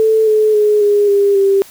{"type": "tone with pitch steps", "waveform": "sine", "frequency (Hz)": [440, 430.2, 420.6, 411.2, 402.1, 393.1], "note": ["A4", "A4", "G#4", "G#4", "G4", "G4"], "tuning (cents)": [0, -39, 22, -17, 44, 5], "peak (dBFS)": -8, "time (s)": [0, 1.62], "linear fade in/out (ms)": 0, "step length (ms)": 270, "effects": ["white hiss -40 dBFS RMS until 1.7 s"]}